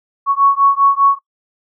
sine beating tone pair, 1108.7 / 1113.7 Hz, C#6 / C#6, 0 / +8 cents, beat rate 5 Hz, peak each -12 dBFS, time 0.26-1.19 s, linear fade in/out 50 ms, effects noise-tail reverb RT60 0.1 s tail -18 dB re dry

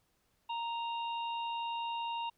harmonic tone, 931 Hz, A#5, 2 cents flat, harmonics 1 / 3 / 4, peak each -35 / -43 / -49 dBFS, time 0.49-2.3 s, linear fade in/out 10 ms, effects pink hiss -75 dBFS RMS until 2.37 s

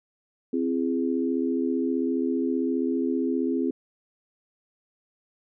sine chord, C augmented, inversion none, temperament equal with one note detuned, 261.6 / 336.7 / 415.3 Hz, C4 / E4 / G#4, 0 / +37 / 0 cents, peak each -25 / -28 / -30 dBFS, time 0.53-3.71 s, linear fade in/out 5 ms, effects none

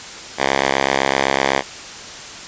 5% pulse tone with band-pass filter, 67.9 Hz, C#2, 35 cents flat, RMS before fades -18 dBFS, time 0.37-1.63 s, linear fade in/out 50 ms, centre 1700 Hz, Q 0.61, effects white hiss -33 dBFS RMS until 2.47 s + resampled to 16000 Hz

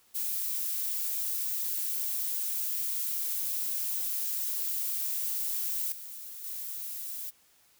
violet noise with level steps, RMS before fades -32 / -43 / -38 dBFS, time 0.14-7.31 s, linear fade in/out 20 ms, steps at 5.92 / 6.44 s, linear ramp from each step 2 ms, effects white hiss -64 dBFS RMS until 7.79 s

